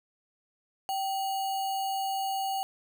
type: tone with sample-and-hold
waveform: sine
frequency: 776 Hz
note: G5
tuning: 18 cents flat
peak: -28 dBFS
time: 0.89-2.63 s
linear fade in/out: 0 ms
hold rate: 3675 Hz
effects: none

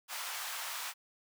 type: high-pass noise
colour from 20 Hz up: pink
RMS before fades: -40 dBFS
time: 0.08-0.94 s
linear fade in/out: 50 ms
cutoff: 840 Hz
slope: 24 dB/octave
effects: none

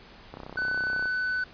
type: click train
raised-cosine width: 1 ms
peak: -25 dBFS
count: 24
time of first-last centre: 0.34-1.057 s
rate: 32.1 Hz
type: tone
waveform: triangle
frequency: 1500 Hz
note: F#6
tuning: 23 cents sharp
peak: -24 dBFS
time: 0.57-1.44 s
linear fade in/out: 5 ms
effects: pink hiss -50 dBFS RMS until 1.53 s + resampled to 11025 Hz

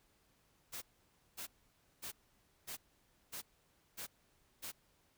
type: noise bursts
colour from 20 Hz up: white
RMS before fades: -45 dBFS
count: 7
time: 0.72-4.72 s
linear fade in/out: 20 ms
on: 100 ms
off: 550 ms
effects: pink hiss -73 dBFS RMS until 5.17 s

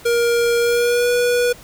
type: tone with pitch glide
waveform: square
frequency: 471.4 to 486.1 Hz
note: A#4 to B4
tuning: +19 to -28 cents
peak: -15 dBFS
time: 0.05-1.53 s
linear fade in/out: 10 ms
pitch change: +53 cents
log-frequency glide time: 0.59-1.1 s
effects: pink hiss -42 dBFS RMS until 1.63 s

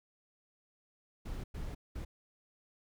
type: noise bursts at uneven times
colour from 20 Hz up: brown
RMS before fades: -40 dBFS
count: 3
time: 1.25-1.44 / 1.54-1.75 / 1.95-2.05 s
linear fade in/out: 10 ms
effects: none

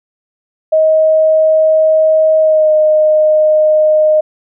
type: tone with pitch glide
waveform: sine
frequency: 630 to 617 Hz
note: D#5 to D#5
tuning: +21 to -15 cents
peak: -6 dBFS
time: 0.72-4.21 s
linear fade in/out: 10 ms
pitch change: -36 cents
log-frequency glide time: 2.4-2.72 s
effects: none

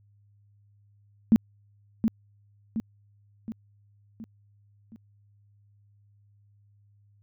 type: tone with echo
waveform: sine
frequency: 222.7 Hz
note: A3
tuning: 21 cents sharp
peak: -13 dBFS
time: 1.32-1.36 s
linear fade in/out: 0 ms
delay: 720 ms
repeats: 5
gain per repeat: -6 dB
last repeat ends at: 4.96 s
effects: added 102 Hz sine -58 dBFS peak until 7.22 s

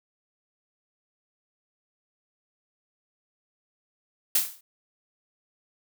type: noise with exponential decay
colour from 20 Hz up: blue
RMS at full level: -18 dBFS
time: 4.35-4.61 s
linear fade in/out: 5 ms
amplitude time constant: 55 ms
effects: none

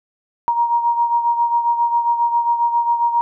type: beating tone pair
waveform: sine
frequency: 941 / 948.4 Hz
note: A#5 / A#5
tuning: +16 / +30 cents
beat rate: 7.4 Hz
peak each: -15 / -22 dBFS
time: 0.48-3.21 s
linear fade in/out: 0 ms
effects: none

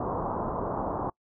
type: low-pass noise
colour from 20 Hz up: white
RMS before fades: -31 dBFS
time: 0-1.1 s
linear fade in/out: 5 ms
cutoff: 1100 Hz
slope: 48 dB/octave
effects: noise-tail reverb RT60 0.1 s tail -25 dB re dry

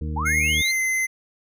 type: harmonic tone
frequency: 77.1 Hz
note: D#2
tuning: 15 cents flat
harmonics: 1 / 2 / 3 / 4 / 6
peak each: -26 / -32 / -36 / -38 / -42 dBFS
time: 0.01-0.62 s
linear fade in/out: 5 ms
type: linear sweep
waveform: sine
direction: up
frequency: 784 to 4254 Hz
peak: -24 dBFS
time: 0.16-0.72 s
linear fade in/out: 10 ms
type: tone with pitch glide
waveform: square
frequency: 2143 to 2058 Hz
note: C7 to C7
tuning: +41 to -29 cents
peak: -21 dBFS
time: 0.25-1.07 s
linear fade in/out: 20 ms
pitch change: -70 cents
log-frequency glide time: 0.51-0.81 s
effects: none

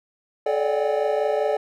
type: tone cluster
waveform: triangle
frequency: 432.1 / 571 / 596 / 749 / 807 Hz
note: A4 / D5 / D5 / F#5 / G#5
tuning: -31 / -49 / +25 / +21 / -50 cents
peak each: -22 / -24 / -23 / -28 / -29 dBFS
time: 0.46-1.57 s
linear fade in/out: 5 ms
effects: none

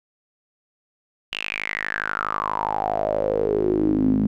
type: tone with band-pass filter sweep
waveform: sawtooth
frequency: 52.3 Hz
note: G#1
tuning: 13 cents sharp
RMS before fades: -23 dBFS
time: 1.32-4.27 s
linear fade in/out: 5 ms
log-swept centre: 2900 to 220 Hz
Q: 8.4
effects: none

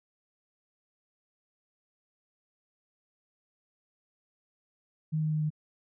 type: tone with pitch steps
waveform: sine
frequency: 156.1 / 155.02 / 153.95 / 152.89 Hz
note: D#3 / D#3 / D#3 / D#3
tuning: +6 / -6 / -18 / -30 cents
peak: -26 dBFS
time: 5.12-5.504 s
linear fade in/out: 20 ms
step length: 96 ms
effects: none

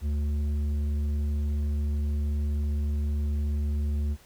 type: tone with tanh clipping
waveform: triangle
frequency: 73.42 Hz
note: D2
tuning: in tune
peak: -26 dBFS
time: 0.01-4.17 s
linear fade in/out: 50 ms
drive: 12 dB
effects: pink hiss -56 dBFS RMS until 4.25 s

